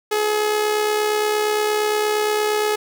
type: tone with amplitude modulation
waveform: sawtooth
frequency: 423.7 Hz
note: G#4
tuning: 35 cents sharp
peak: -12 dBFS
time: 0.11-2.76 s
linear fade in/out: 10 ms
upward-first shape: sine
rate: 68.6 Hz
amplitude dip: 40%
effects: none